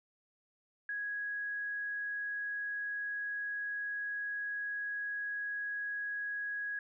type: tone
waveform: sine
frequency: 1661.2 Hz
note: G#6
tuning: in tune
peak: -35 dBFS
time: 0.89-6.79 s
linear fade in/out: 2 ms
effects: none